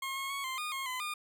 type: tone with pitch steps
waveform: 20% pulse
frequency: 1076 / 1086 / 1109 / 1046 / 1224 / 1077 / 1016 / 1214 Hz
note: C6 / C#6 / C#6 / C6 / D#6 / C6 / B5 / D#6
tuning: +48 / -36 / 0 / -1 / -29 / +50 / +49 / -43 cents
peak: -30 dBFS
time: 0.02-1.14 s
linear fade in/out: 5 ms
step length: 140 ms
effects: none